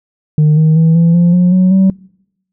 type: tone with pitch steps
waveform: sine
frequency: 152.2 / 157.2 / 162.37 / 167.71 / 173.22 / 178.92 / 184.8 / 190.88 Hz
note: D#3 / D#3 / E3 / E3 / F3 / F3 / F#3 / G3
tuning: -38 / +18 / -26 / +30 / -14 / +42 / -2 / -46 cents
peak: -3 dBFS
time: 0.38-1.9 s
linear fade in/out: 2 ms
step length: 190 ms
effects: noise-tail reverb RT60 0.8 s tail -26 dB re dry + tanh soft clip ceiling -4 dBFS